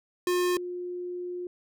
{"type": "tone pair in turn", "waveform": ["square", "sine"], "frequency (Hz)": [357.8, 356.5], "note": ["F4", "F4"], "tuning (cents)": [42, 36], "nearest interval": "unison", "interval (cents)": 6, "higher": "first", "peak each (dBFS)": [-24, -32], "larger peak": "first", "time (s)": [[0.27, 0.57], [0.57, 1.47]], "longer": "second", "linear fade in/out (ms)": 2, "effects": []}